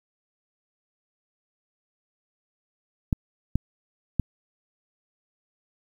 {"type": "clicks", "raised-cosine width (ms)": 5, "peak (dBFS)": -9, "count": 3, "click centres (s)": [3.128, 3.556, 4.197], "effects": ["8-bit"]}